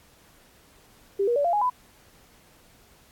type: tone with pitch steps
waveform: sine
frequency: 396.7 / 477.2 / 574.1 / 690.7 / 830.9 / 999.6 Hz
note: G4 / A#4 / D5 / F5 / G#5 / B5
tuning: +21 / +41 / -39 / -19 / +1 / +21 cents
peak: -20 dBFS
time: 1.19-1.7 s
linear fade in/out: 10 ms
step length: 85 ms
effects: pink hiss -57 dBFS RMS until 3.11 s + AAC 64 kbps

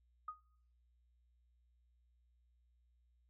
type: tone with exponential decay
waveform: sine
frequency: 1244.5 Hz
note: D#6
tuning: in tune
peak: -38 dBFS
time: 0.28-0.4 s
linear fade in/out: 5 ms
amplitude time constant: 25 ms
effects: noise-tail reverb RT60 0.7 s tail -24 dB re dry + added 60 Hz sine -70 dBFS peak until 3.29 s

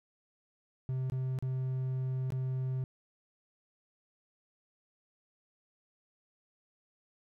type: tone with dropouts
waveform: triangle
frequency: 130 Hz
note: C3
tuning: 11 cents flat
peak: -29 dBFS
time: 0.89-2.84 s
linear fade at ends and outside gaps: 0 ms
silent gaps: 1.099-1.121 / 1.388-1.425 / 2.304-2.322 s
effects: none

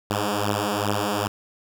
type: beating tone pair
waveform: 5% pulse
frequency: 101.8 / 104.3 Hz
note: G#2 / G#2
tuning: -34 / +8 cents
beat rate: 2.5 Hz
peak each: -14 dBFS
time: 0.1-1.28 s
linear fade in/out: 5 ms
effects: none

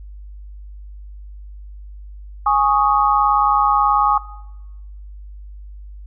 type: chord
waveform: sine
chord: Ab suspended fourth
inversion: none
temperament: just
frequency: 830.6 / 1107.5 / 1245.9 Hz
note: Ab5 / Db6 / Eb6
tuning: 0 / -2 / +2 cents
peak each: -16 / -17 / -18 dBFS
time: 2.46-4.18 s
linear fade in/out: 5 ms
effects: noise-tail reverb RT60 1.0 s tail -19 dB re dry + added 50 Hz sine -33 dBFS peak until 6.06 s

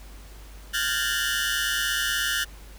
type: tone cluster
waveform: sawtooth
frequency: 1405 / 1542 / 1692 / 1808 / 2975 Hz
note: F6 / G6 / G#6 / A6 / F#7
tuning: +10 / -29 / +32 / +47 / +9 cents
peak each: -27 dBFS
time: 0.73-2.45 s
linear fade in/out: 20 ms
effects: added 50 Hz sine -42 dBFS peak until 2.78 s + pink hiss -50 dBFS RMS until 2.78 s

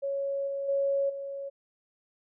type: tone with level steps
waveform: sine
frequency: 554.4 Hz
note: C#5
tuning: in tune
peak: -28 / -30 / -24 / -34 dBFS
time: 0.02-1.5 s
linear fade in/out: 20 ms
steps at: 0.47 / 0.68 / 1.09 s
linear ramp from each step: 10 ms
effects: none

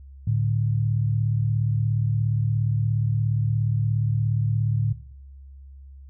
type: tone pair together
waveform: sine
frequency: 109.79 / 146.83 Hz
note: A2 / D3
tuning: -3 / 0 cents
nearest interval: perfect fourth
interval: 503 cents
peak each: -20 / -26 dBFS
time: 0.27-4.93 s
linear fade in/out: 5 ms
effects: noise-tail reverb RT60 0.7 s tail -19 dB re dry + added 68 Hz sine -41 dBFS peak until 6.09 s

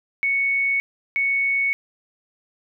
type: tone pair in turn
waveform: sine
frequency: 2218 / 2218 Hz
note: C#7 / C#7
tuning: 0 / 0 cents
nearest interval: unison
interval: 0 cents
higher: neither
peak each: -18 dBFS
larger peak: neither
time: 0.23-0.8 / 1.16-1.73 s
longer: neither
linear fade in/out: 0 ms
effects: none

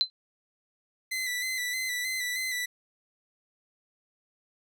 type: tone with exponential decay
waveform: sine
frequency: 4067 Hz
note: C8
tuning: 50 cents flat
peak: -16 dBFS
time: 0.01-0.1 s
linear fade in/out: 0 ms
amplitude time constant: 18 ms
type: tone with vibrato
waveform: sawtooth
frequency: 2010 Hz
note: B6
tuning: 30 cents sharp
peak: -26 dBFS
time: 1.11-2.66 s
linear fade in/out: 10 ms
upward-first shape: square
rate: 3.2 Hz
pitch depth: 34 cents each way
effects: none

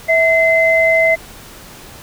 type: tone pair together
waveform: sine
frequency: 653 / 2058 Hz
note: E5 / C7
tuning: -17 / -29 cents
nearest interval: octave + minor sixth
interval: 1988 cents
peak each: -12 dBFS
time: 0.08-1.16 s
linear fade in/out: 20 ms
effects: pink hiss -37 dBFS RMS until 2.02 s

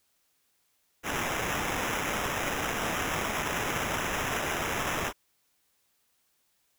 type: noise with sample-and-hold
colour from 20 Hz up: white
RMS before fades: -31 dBFS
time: 1.03-5.13 s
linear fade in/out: 50 ms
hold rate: 4410 Hz
effects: white hiss -72 dBFS RMS until 6.78 s

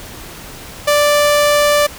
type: tone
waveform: sawtooth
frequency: 587.3 Hz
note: D5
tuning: in tune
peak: -6 dBFS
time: 0.87-1.87 s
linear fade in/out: 10 ms
effects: pink hiss -33 dBFS RMS until 1.98 s

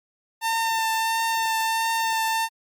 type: tone with vibrato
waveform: sawtooth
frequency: 900 Hz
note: A5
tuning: 39 cents sharp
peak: -18 dBFS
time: 0.41-2.49 s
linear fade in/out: 50 ms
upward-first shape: triangle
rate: 1.5 Hz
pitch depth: 18 cents each way
effects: Opus 48 kbps

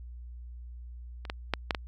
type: clicks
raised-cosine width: 0.3 ms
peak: -26 / -17 / -10 / -10 / -14 dBFS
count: 5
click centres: 1.252 / 1.299 / 1.537 / 1.708 / 1.748 s
effects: added 60 Hz sine -41 dBFS peak until 1.87 s

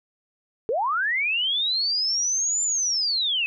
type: linear two-way sweep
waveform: sine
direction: up then down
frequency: 409.3 to 7200 to 2527 Hz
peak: -21 dBFS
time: 0.69-3.46 s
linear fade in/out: 0 ms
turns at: 2.63 s
effects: none

